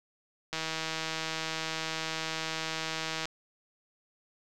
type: click train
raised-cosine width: 0.2 ms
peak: -16 dBFS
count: 437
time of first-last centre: 0.53-3.255 s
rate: 160 Hz
effects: none